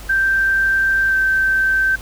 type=tone with pitch glide; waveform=sine; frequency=1568 to 1552.7 Hz; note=G6 to G6; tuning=0 to -17 cents; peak=-13 dBFS; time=0.09-1.96 s; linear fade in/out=10 ms; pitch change=-17 cents; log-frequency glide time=1.08-1.14 s; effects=added 50 Hz sine -33 dBFS peak until 2.01 s + pink hiss -38 dBFS RMS until 2.01 s